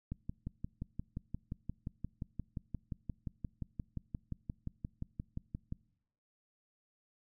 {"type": "click train", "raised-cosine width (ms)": 5, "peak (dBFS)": -26, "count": 33, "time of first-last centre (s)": [0.12, 5.724], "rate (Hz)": 5.71, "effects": ["noise-tail reverb RT60 0.8 s tail -24 dB re dry"]}